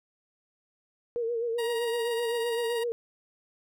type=tone with vibrato; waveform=sine; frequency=466.2 Hz; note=A#4; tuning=in tune; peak=-27 dBFS; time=1.16-2.92 s; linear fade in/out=0 ms; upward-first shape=sine; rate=7.8 Hz; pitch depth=58 cents each way
type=tone with tremolo; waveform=15% pulse; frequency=946 Hz; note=A#5; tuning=25 cents sharp; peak=-27 dBFS; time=1.58-2.84 s; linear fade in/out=10 ms; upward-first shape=square; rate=17 Hz; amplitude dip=25%
effects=none